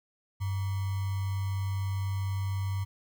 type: tone with sample-and-hold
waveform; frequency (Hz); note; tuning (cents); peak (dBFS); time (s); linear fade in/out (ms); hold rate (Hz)
sine; 97.1; G2; -16; -28; 0.4-2.85; 20; 1050
effects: none